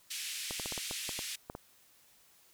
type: band-pass noise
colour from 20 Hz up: pink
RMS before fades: -40 dBFS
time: 0.1-1.36 s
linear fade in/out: 10 ms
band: 2300 to 12000 Hz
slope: 24 dB/octave
type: clicks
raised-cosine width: 1 ms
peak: -26 dBFS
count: 10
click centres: 0.509 / 0.598 / 0.659 / 0.723 / 0.778 / 0.911 / 1.092 / 1.191 / 1.499 / 1.551 s
effects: white hiss -64 dBFS RMS until 2.53 s